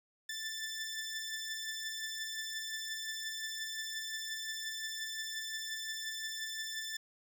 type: beating tone pair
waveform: 15% pulse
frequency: 1760 / 1765.7 Hz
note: A6 / A6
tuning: 0 / +6 cents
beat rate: 5.7 Hz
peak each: -39 / -33 dBFS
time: 0.29-6.97 s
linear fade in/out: 5 ms
effects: none